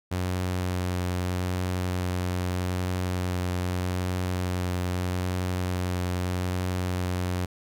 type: tone with vibrato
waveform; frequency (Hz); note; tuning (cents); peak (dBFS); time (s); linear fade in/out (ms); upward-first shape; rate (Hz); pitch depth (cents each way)
sawtooth; 90.7; F#2; -34; -22; 0.11-7.46; 10; triangle; 0.8; 14
effects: none